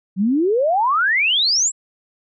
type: exponential sweep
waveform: sine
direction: up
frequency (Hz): 179.3 to 7900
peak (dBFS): -14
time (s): 0.16-1.72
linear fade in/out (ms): 50
effects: none